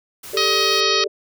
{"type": "noise", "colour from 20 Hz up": "white", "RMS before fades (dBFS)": -36, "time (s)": [0.23, 0.81], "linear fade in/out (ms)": 10}
{"type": "chord", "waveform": "sine", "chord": "G suspended second", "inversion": "none", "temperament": "just", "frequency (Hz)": [392, 441, 588], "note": ["G4", "A4", "D5"], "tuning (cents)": [0, 4, 2], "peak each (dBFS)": [-24, -25, -30], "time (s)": [0.33, 1.08], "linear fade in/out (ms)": 10}
{"type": "harmonic tone", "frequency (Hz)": 631, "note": "D#5", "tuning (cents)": 24, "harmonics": [2, 3, 4, 5, 6, 7, 8, 9], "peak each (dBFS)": [-23, -27, -25, -25, -24, -22, -26, -28], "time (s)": [0.37, 1.04], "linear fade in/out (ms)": 2}
{"effects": []}